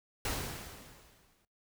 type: noise with exponential decay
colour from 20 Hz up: pink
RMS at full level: -33 dBFS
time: 0.25-1.45 s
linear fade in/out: 2 ms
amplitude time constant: 260 ms
effects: noise-tail reverb RT60 0.2 s tail -21 dB re dry